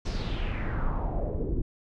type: noise with low-pass filter sweep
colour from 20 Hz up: brown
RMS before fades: -29 dBFS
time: 0.05-1.62 s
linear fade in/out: 10 ms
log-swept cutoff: 5800 to 300 Hz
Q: 3.5
effects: none